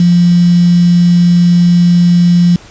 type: tone with quantisation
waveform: sine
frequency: 174.61 Hz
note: F3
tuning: in tune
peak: -4 dBFS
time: 0-2.56 s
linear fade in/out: 2 ms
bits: 4
effects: pink hiss -37 dBFS RMS until 2.7 s + resampled to 16000 Hz